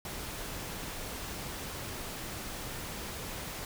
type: noise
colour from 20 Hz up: pink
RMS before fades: -40 dBFS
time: 0.05-3.65 s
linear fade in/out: 2 ms
effects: none